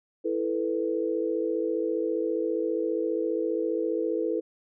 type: chord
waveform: sine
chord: E suspended fourth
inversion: none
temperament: just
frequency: 329.6 / 439.5 / 494.4 Hz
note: E4 / A4 / B4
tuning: 0 / -2 / +2 cents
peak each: -29 / -29 / -30 dBFS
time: 0.24-4.41 s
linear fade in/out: 20 ms
effects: none